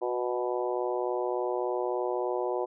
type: harmonic tone with a mistuned harmonic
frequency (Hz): 123.47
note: B2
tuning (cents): 0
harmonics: 3 / 4 / 5 / 6 / 7 / 8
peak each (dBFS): -31 / -33 / -35 / -37 / -38 / -39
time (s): 0.01-2.66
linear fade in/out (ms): 20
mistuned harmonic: 3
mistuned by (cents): -18
effects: none